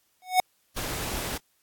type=tone with exponential growth; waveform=square; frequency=738 Hz; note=F#5; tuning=5 cents flat; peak=-15 dBFS; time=0.22-0.4 s; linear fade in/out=1 ms; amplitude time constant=38 ms
type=noise; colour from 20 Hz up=pink; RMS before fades=-32 dBFS; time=0.76-1.38 s; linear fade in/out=10 ms
effects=white hiss -69 dBFS RMS until 1.62 s + AAC 64 kbps